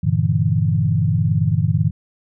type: chord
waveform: sine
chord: E half-diminished seventh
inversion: first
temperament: equal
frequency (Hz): 98 / 116.54 / 146.83 / 164.81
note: G2 / Bb2 / D3 / E3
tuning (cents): 0 / 0 / 0 / 0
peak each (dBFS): -20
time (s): 0.03-1.91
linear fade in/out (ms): 10
effects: none